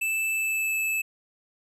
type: tone with pitch glide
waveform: square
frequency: 2637 to 2616 Hz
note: E7 to E7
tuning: 0 to -14 cents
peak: -25 dBFS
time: 0.01-1.02 s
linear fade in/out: 10 ms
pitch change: -14 cents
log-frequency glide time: 0.31-0.76 s
effects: none